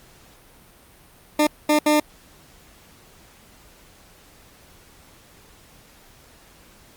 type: tone bursts at uneven times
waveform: 20% pulse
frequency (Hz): 300.8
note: D4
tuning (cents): +42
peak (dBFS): -10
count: 3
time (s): 1.39-1.47 / 1.69-1.79 / 1.86-2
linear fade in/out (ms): 5
effects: pink hiss -51 dBFS RMS until 6.96 s + Opus 48 kbps